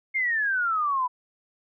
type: exponential sweep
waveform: sine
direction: down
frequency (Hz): 2156 to 979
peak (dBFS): -22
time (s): 0.14-1.08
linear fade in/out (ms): 20
effects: none